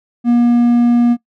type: tone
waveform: triangle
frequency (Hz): 239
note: A#3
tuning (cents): +43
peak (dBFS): -6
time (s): 0.24-1.17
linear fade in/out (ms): 50
effects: noise-tail reverb RT60 0.1 s tail -20 dB re dry